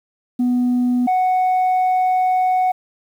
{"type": "tone pair in turn", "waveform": "sine", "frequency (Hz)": [246.9, 739.9], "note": ["B3", "F#5"], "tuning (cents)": [0, 0], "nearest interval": "octave + perfect fifth", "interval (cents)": 1900, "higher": "second", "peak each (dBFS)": [-12, -11], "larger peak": "second", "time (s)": [[0.39, 1.07], [1.07, 2.72]], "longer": "second", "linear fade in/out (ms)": 10, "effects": ["tanh soft clip ceiling -13 dBFS", "8-bit"]}